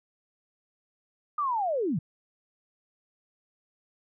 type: linear sweep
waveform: sine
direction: down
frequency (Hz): 1230 to 129.4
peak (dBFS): -25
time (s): 1.38-1.99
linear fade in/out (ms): 5
effects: none